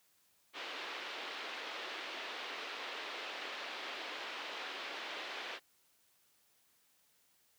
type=band-pass noise; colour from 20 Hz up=white; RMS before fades=-44 dBFS; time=0.53-5.6 s; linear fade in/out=50 ms; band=320 to 3600 Hz; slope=24 dB/octave; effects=white hiss -72 dBFS RMS until 7.58 s + high-pass 60 Hz 12 dB/octave